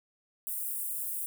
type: high-pass noise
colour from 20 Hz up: white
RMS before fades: -35 dBFS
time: 0.47-1.26 s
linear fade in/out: 0 ms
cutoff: 8700 Hz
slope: 48 dB/octave
effects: none